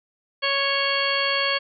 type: harmonic tone with a mistuned harmonic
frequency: 554.4 Hz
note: C#5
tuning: in tune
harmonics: 1 / 2 / 3 / 4 / 5 / 6 / 8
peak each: -28 / -28 / -28 / -28 / -28 / -28 / -28 dBFS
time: 0.42-1.59 s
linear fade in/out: 20 ms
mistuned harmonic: 6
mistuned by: -27 cents
effects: none